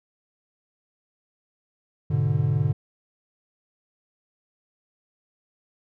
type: chord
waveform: triangle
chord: G# diminished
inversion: none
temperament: equal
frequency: 103.83 / 123.47 / 146.83 Hz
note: G#2 / B2 / D3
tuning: 0 / 0 / 0 cents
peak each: -23 / -23 / -21 dBFS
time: 2.1-2.73 s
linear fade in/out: 10 ms
effects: none